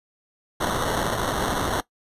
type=noise with sample-and-hold; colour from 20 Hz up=blue; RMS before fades=-25 dBFS; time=0.6-1.81 s; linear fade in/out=10 ms; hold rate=2450 Hz; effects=noise-tail reverb RT60 0.1 s tail -18 dB re dry + resampled to 32000 Hz